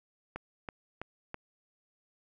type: click train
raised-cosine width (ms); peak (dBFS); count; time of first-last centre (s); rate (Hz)
0.5; -23; 4; 0.36-1.344; 3.05
effects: none